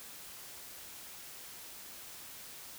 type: silence
effects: white hiss -49 dBFS RMS until 2.78 s